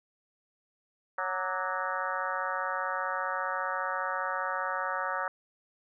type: harmonic tone with a mistuned harmonic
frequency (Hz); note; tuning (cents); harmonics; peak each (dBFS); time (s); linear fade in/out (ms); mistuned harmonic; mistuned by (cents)
185; F#3; 0; 3 / 4 / 5 / 6 / 7 / 8 / 9 / 10; -38 / -39 / -37 / -37 / -36 / -37 / -40 / -42; 1.18-5.28; 2; 6; +77
effects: none